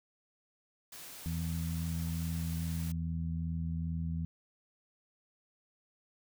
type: noise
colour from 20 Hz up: white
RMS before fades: -48 dBFS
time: 0.92-2.92 s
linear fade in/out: 5 ms
type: harmonic tone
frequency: 82.41 Hz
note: E2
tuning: in tune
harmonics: 1 / 2 / 3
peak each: -36 / -35 / -47 dBFS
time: 1.26-4.25 s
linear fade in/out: 0 ms
effects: none